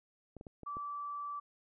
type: clicks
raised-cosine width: 2 ms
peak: -34 dBFS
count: 5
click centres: 0.367 / 0.411 / 0.468 / 0.633 / 0.769 s
type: tone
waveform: sine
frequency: 1160 Hz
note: D6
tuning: 22 cents flat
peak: -38 dBFS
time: 0.66-1.4 s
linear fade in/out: 10 ms
effects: none